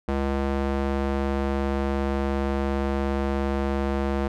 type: tone with band-pass filter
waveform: square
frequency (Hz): 68.6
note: C#2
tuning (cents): -17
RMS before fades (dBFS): -25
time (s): 0.08-4.28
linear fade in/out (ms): 5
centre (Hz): 500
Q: 0.5
effects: none